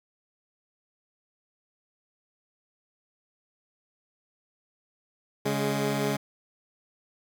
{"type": "tone pair together", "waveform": "15% pulse", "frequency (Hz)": [140.15, 207.7], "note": ["C#3", "G#3"], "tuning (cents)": [19, 0], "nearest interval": "perfect fifth", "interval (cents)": 681, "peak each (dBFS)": -22, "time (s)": [5.45, 6.17], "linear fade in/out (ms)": 10, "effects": []}